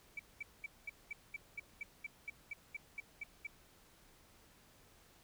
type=tone bursts; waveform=sine; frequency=2304 Hz; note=D7; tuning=34 cents flat; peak=-39 dBFS; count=15; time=0.17-3.47 s; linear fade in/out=5 ms; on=24 ms; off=210 ms; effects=tanh soft clip ceiling -35 dBFS + pink hiss -65 dBFS RMS until 5.23 s